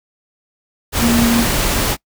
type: tone in noise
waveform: sine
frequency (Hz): 234.2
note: A#3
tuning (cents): +8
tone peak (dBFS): -12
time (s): 0.99-1.46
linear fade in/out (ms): 50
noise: pink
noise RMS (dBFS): -17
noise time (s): 0.92-1.97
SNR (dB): +2
effects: noise-tail reverb RT60 0.1 s tail -23 dB re dry